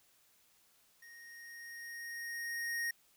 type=tone with level ramp; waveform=square; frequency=1864.7 Hz; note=A#6; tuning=in tune; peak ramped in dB=-54 to -34 dBFS; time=1.02-2.91 s; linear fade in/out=5 ms; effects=white hiss -69 dBFS RMS until 3.16 s